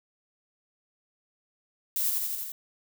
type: noise with echo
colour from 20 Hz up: violet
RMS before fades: -28 dBFS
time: 1.96-2.1 s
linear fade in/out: 2 ms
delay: 84 ms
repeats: 5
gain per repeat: -2 dB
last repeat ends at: 2.52 s
effects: none